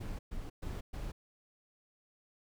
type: noise bursts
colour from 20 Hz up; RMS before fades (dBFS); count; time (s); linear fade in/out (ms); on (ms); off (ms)
brown; -40; 4; 0-1.12; 10; 190; 120
effects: none